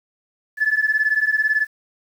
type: beating tone pair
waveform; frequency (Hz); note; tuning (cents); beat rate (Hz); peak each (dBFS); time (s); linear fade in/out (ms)
sine; 1720 / 1738; A6 / A6; -40 / -22; 18; -19 / -18; 0.57-1.67; 50
effects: tanh soft clip ceiling -9 dBFS + 8-bit